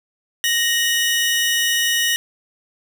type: tone pair together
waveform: sawtooth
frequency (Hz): 1864.7 / 2945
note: A#6 / F#7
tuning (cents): 0 / -9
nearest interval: minor sixth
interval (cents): 791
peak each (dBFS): -16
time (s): 0.44-2.16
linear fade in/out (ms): 0
effects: none